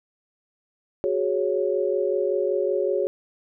sine chord, F# suspended second, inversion none, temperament equal, 370 / 415.3 / 554.4 Hz, F#4 / G#4 / C#5, 0 / 0 / 0 cents, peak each -25 dBFS, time 1.04-3.07 s, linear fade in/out 0 ms, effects none

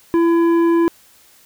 sine tone with tanh clipping, 336 Hz, E4, 33 cents sharp, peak -13 dBFS, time 0.14-0.88 s, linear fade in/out 0 ms, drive 10 dB, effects white hiss -50 dBFS RMS until 1.45 s

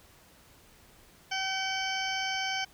harmonic tone with a mistuned harmonic, 767 Hz, G5, 38 cents flat, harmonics 1 / 2 / 3 / 4 / 6 / 7 / 8, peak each -35 / -36 / -36 / -36 / -42 / -40 / -43 dBFS, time 1.31-2.65 s, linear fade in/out 10 ms, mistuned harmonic 3, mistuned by -19 cents, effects pink hiss -58 dBFS RMS until 2.73 s

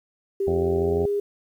sine tone with pitch glide, 393 to 406.9 Hz, G4 to G#4, +4 to -35 cents, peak -21 dBFS, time 0.4-1.2 s, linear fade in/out 5 ms, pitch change +61 cents, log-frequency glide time 0.75-0.95 s
harmonic tone, 85.9 Hz, F2, 28 cents flat, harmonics 1 / 2 / 3 / 4 / 5 / 6 / 7 / 8 / 9, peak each -28 / -31 / -33 / -34 / -35 / -36 / -36 / -37 / -38 dBFS, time 0.47-1.06 s, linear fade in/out 5 ms
effects 9-bit

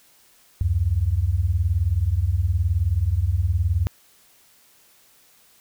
sine beating tone pair, 73.4 / 92.4 Hz, D2 / F#2, 0 / -2 cents, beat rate 19 Hz, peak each -22 / -20 dBFS, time 0.61-3.87 s, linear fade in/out 0 ms, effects white hiss -56 dBFS RMS until 5.6 s

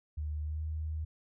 sine tone with pitch glide, 75.7 to 78.05 Hz, D#2 to D#2, -47 to +6 cents, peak -33 dBFS, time 0.17-1.05 s, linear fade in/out 10 ms, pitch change +53 cents, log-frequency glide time 0.43-0.62 s, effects none

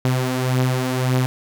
sawtooth beating tone pair, 127.6 / 129.4 Hz, C3 / C3, -43 / -19 cents, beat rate 1.8 Hz, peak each -15 / -20 dBFS, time 0.05-1.26 s, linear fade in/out 0 ms, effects none

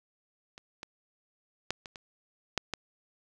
clicks, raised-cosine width 0.2 ms, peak -29 / -23 / -12 / -25 / -26 / -10 / -15 dBFS, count 7, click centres 0.579 / 0.831 / 1.706 / 1.858 / 1.958 / 2.577 / 2.737 s, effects none

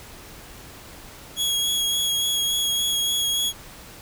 sawtooth tone with vibrato, 3322 Hz, G#7, in tune, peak -18 dBFS, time 1.36-3.53 s, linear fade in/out 50 ms, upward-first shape sine, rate 3.5 Hz, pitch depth 14 cents each way, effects pink hiss -43 dBFS RMS until 4.01 s

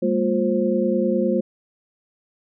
sine tone cluster, 200.6 / 230.4 / 354.8 / 527 Hz, G3 / A#3 / F4 / C5, +40 / -20 / +27 / +12 cents, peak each -23 dBFS, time 0.02-1.41 s, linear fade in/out 10 ms, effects none

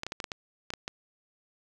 clicks, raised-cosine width 0.2 ms, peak -17 dBFS, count 9, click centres 0.034 / 0.066 / 0.121 / 0.202 / 0.242 / 0.318 / 0.704 / 0.737 / 0.879 s, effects none

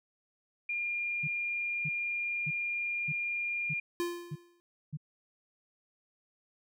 sine tone, 2408 Hz, D7, 43 cents sharp, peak -31 dBFS, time 0.69-3.8 s, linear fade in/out 5 ms
sine tone bursts, 151.2 Hz, D#3, 49 cents flat, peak -34 dBFS, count 7, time 1.23-4.972 s, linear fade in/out 10 ms, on 46 ms, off 570 ms
square tone with exponential decay, 346.9 Hz, F4, 12 cents flat, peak -29 dBFS, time 4-4.6 s, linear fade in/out 0 ms, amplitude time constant 130 ms
effects none

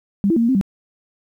sine tone with pitch steps, 199.4 / 331.9 / 231.1 / 232.7 / 263.3 / 194.8 Hz, G3 / E4 / A#3 / A#3 / C4 / G3, +30 / +12 / -15 / -3 / +11 / -11 cents, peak -13 dBFS, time 0.24-0.612 s, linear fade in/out 0 ms, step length 62 ms, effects 9-bit

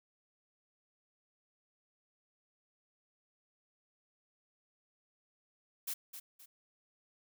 blue noise with echo, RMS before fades -38 dBFS, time 5.87-5.94 s, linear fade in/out 10 ms, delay 260 ms, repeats 2, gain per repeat -9 dB, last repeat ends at 6.46 s, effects none

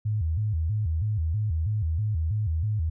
sine tone with vibrato, 92.5 Hz, F#2, in tune, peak -23 dBFS, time 0.05-2.9 s, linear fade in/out 10 ms, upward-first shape square, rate 3.1 Hz, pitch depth 250 cents each way, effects none

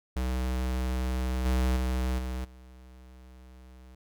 square tone with level steps, 63.4 Hz, B1, 46 cents sharp, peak -28 / -24 / -27 / -32 / -49 dBFS, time 0.16-3.95 s, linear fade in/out 5 ms, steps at 1.45 / 1.76 / 2.18 / 2.44 s, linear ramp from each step 10 ms, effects none

